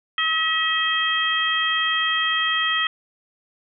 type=harmonic tone; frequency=641 Hz; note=E5; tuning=49 cents flat; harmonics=2 / 3 / 4 / 5; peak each=-25 / -23 / -29 / -23 dBFS; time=0.18-2.87 s; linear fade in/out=2 ms; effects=none